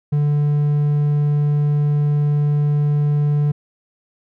triangle tone, 146.83 Hz, D3, in tune, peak -12 dBFS, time 0.12-3.52 s, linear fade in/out 10 ms, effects none

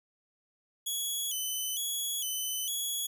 10% pulse tone with vibrato, 3186 Hz, G7, 27 cents sharp, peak -24 dBFS, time 0.86-3.07 s, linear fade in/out 10 ms, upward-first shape square, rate 1.1 Hz, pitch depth 90 cents each way, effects none

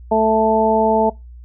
harmonic tone, 220 Hz, A3, in tune, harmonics 1 / 2 / 3 / 4, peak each -20 / -17 / -16 / -17 dBFS, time 0.11-1.1 s, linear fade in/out 10 ms, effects noise-tail reverb RT60 0.2 s tail -22 dB re dry + added 60 Hz sine -35 dBFS peak until 1.44 s

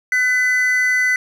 triangle tone pair together, 1502.1 / 2005 Hz, F#6 / B6, +26 / +26 cents, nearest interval perfect fourth, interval 500 cents, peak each -19 / -13 dBFS, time 0.12-1.16 s, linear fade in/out 2 ms, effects none

